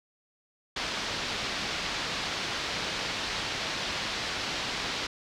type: low-pass noise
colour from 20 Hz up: white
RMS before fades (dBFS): -33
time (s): 0.76-5.07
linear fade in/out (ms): 5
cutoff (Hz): 4800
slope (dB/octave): 24
effects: none